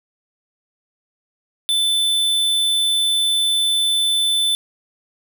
square tone, 3520 Hz, A7, in tune, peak -16 dBFS, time 1.69-4.55 s, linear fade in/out 0 ms, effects none

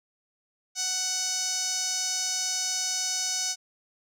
sawtooth tone with band-pass filter, 743 Hz, F#5, 7 cents sharp, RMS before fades -29 dBFS, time 0.75-3.56 s, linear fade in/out 50 ms, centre 5900 Hz, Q 4.3, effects none

